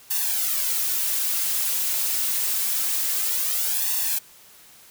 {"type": "noise with flanger", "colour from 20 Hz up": "blue", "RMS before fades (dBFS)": -24, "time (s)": [0.1, 4.19], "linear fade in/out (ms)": 10, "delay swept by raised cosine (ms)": [1.1, 5.4], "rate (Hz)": 0.26, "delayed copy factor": 0.8, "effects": ["white hiss -50 dBFS RMS until 4.9 s"]}